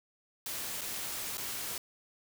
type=noise with dropouts; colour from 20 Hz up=white; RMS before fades=-38 dBFS; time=0.46-1.78 s; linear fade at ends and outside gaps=2 ms; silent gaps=0.811-0.815 / 1.372-1.379 s; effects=none